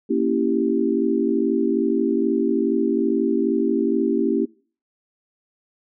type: chord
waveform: sine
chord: A# diminished seventh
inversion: none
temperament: equal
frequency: 233.1 / 277.2 / 329.6 / 392 Hz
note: A#3 / C#4 / E4 / G4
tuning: 0 / 0 / 0 / 0 cents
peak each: -23 dBFS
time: 0.09-4.46 s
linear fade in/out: 20 ms
effects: noise-tail reverb RT60 0.4 s tail -22 dB re dry